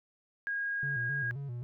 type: tone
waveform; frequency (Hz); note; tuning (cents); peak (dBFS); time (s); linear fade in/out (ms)
sine; 1634; G#6; -29; -31; 0.47-1.31; 0
type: tone with vibrato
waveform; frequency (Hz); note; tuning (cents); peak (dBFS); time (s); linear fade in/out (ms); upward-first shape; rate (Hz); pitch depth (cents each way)
triangle; 130; C3; -11; -34; 0.83-1.63; 0; square; 3.8; 130
effects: none